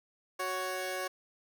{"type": "tone pair together", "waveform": "15% pulse", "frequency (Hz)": [370.8, 555.6], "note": ["F#4", "C#5"], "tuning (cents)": [4, 4], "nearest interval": "perfect fifth", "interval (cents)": 700, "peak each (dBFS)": [-31, -29], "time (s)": [0.39, 1.08], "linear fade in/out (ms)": 10, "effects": []}